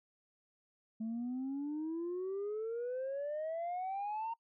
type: exponential sweep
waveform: sine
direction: up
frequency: 218.4 to 927 Hz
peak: -34 dBFS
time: 1-4.34 s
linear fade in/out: 10 ms
effects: noise-tail reverb RT60 0.1 s tail -26 dB re dry + tanh soft clip ceiling -34 dBFS